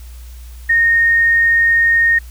sine tone, 1848 Hz, A#6, 16 cents flat, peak -9 dBFS, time 0.69-2.19 s, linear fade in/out 10 ms, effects added 60 Hz sine -31 dBFS peak until 2.3 s + white hiss -46 dBFS RMS until 2.3 s

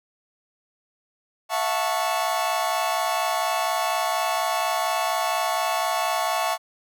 40% pulse chord, F# minor seventh, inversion third, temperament equal with one note detuned, 659.3 / 723.5 / 880 / 1108.7 Hz, E5 / F#5 / A5 / C#6, 0 / -39 / 0 / 0 cents, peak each -27 dBFS, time 1.49-6.58 s, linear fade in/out 50 ms, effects none

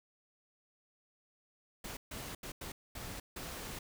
pink noise bursts at uneven times, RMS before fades -44 dBFS, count 6, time 1.84-1.97 / 2.11-2.35 / 2.43-2.52 / 2.61-2.72 / 2.95-3.2 / 3.36-3.79 s, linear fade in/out 5 ms, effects none

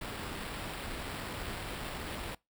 pink noise with sample-and-hold, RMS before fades -40 dBFS, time 0.01-2.35 s, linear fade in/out 5 ms, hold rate 6300 Hz, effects noise-tail reverb RT60 0.2 s tail -23 dB re dry

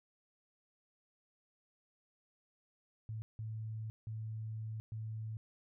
sine tone bursts at uneven times, 110 Hz, A2, in tune, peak -39 dBFS, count 4, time 3.09-3.22 / 3.39-3.9 / 4.07-4.8 / 4.92-5.37 s, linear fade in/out 0 ms, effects none

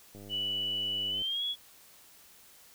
click train, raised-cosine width 2 ms, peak -36 dBFS, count 109, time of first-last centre 0.15-1.219 s, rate 101 Hz
sine tone with pitch glide, 2960 to 3361 Hz, F#7 to G#7, 0 to +20 cents, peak -30 dBFS, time 0.29-1.56 s, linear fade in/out 50 ms, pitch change +220 cents, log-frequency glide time 1.09-1.44 s
effects white hiss -57 dBFS RMS until 2.74 s

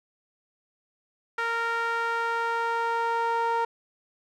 sawtooth tone with band-pass filter sweep, 462.7 Hz, A#4, 13 cents flat, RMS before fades -27 dBFS, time 1.38-3.65 s, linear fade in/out 5 ms, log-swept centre 1500 to 930 Hz, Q 2.3, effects none

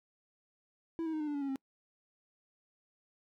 triangle tone with pitch steps, 329.6 / 320 / 310.7 / 301.7 / 293 / 284.5 / 276.2 / 268.2 Hz, E4 / D#4 / D#4 / D4 / D4 / C#4 / C#4 / C4, 0 / +49 / -2 / +47 / -4 / +45 / -6 / +43 cents, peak -31 dBFS, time 0.99-1.558 s, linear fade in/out 0 ms, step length 71 ms, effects noise-tail reverb RT60 0.1 s tail -26 dB re dry

